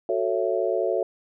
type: chord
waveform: sine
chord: F# minor seventh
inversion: none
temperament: just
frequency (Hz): 370 / 444 / 555 / 666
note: F#4 / A4 / C#5 / E5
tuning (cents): 0 / +16 / +2 / +18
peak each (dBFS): -27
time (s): 0.09-1.03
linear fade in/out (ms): 2
effects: none